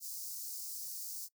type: high-pass noise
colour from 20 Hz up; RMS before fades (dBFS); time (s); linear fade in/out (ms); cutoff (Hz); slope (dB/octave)
white; -43; 0-1.29; 50; 4700; 48
effects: noise-tail reverb RT60 0.1 s tail -21 dB re dry